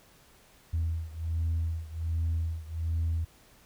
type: beating tone pair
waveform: sine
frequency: 81.5 / 82.8 Hz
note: E2 / E2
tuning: -19 / +8 cents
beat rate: 1.3 Hz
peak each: -29 / -31 dBFS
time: 0.73-3.25 s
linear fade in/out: 10 ms
effects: tanh soft clip ceiling -23 dBFS + pink hiss -59 dBFS RMS until 3.65 s